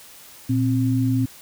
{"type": "tone pair together", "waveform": "sine", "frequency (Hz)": [117.4, 262.8], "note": ["A#2", "C4"], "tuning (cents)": [13, 8], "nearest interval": "octave + major second", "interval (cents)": 1395, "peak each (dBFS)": -20, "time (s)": [0.49, 1.26], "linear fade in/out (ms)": 10, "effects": ["white hiss -45 dBFS RMS until 1.41 s"]}